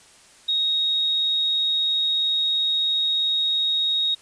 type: tone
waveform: sine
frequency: 3757 Hz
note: A#7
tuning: 13 cents sharp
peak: -19 dBFS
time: 0.48-4.15 s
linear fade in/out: 10 ms
effects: white hiss -51 dBFS RMS until 4.21 s + resampled to 22050 Hz